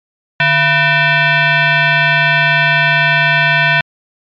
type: tone with frequency modulation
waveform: sine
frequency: 150 Hz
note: D3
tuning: 37 cents sharp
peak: -8 dBFS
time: 0.4-3.81 s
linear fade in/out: 2 ms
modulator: 831 Hz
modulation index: 3.2
effects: MP3 64 kbps